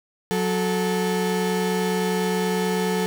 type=tone pair together; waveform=35% pulse; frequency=183.6 / 436.7 Hz; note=F#3 / A4; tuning=-13 / -13 cents; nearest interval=octave + minor third; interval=1500 cents; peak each=-22 dBFS; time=0.31-3.06 s; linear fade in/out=0 ms; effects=none